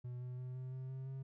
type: tone with pitch steps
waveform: triangle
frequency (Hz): 123.47 / 125.12 / 126.79 / 128.49 / 130.21 / 131.95 / 133.71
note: B2 / B2 / B2 / C3 / C3 / C3 / C3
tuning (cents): 0 / +23 / +46 / -31 / -8 / +15 / +38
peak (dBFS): -40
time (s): 0.04-1.23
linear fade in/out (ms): 10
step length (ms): 170
effects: none